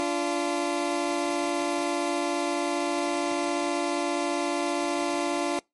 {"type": "tone pair together", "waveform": "20% pulse", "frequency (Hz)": [289.9, 344.8], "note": ["D4", "F4"], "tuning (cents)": [-22, -22], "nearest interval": "minor third", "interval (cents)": 300, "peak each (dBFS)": -23, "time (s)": [0, 5.59], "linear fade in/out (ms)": 0, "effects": ["noise-tail reverb RT60 0.2 s tail -25 dB re dry", "MP3 48 kbps"]}